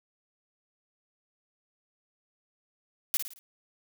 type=noise with echo; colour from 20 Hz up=blue; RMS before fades=-26 dBFS; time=3.14-3.17 s; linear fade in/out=0 ms; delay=55 ms; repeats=4; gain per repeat=-7 dB; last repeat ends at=3.39 s; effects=none

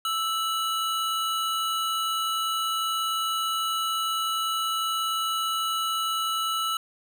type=tone pair together; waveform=square; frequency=1318.5 / 2936 Hz; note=E6 / F#7; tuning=0 / -14 cents; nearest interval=octave + major second; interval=1386 cents; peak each=-27 / -31 dBFS; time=0.05-6.77 s; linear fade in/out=2 ms; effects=none

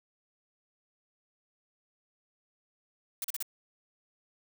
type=noise bursts; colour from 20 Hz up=blue; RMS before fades=-34 dBFS; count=4; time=3.22-3.426 s; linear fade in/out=2 ms; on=23 ms; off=38 ms; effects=none

